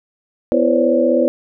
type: tone cluster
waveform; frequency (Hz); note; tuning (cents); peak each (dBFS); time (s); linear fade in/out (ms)
sine; 250.7 / 334.2 / 501 / 539 / 576; B3 / E4 / B4 / C#5 / D5; +26 / +24 / +25 / -49 / -34; -18; 0.52-1.28; 0
effects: none